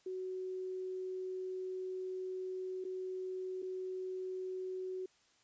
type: tone with dropouts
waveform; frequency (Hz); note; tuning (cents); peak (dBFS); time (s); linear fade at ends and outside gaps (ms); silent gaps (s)
sine; 372.4; F#4; +11; -38; 0.06-5.06; 5; 2.842-2.849 / 3.621-3.626
effects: white hiss -70 dBFS RMS until 5.43 s + resampled to 16000 Hz